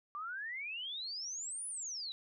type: exponential two-way sweep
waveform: sine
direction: up then down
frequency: 1156 to 10100 to 3836 Hz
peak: -39 dBFS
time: 0.15-2.12 s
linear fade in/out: 0 ms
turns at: 1.67 s
effects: none